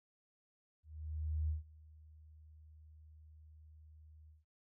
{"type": "tone with ADSR envelope", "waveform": "sine", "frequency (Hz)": 77.4, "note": "D#2", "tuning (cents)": -9, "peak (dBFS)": -32, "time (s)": [0.83, 4.45], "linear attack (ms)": 660, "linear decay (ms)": 140, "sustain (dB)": -24, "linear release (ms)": 160, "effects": []}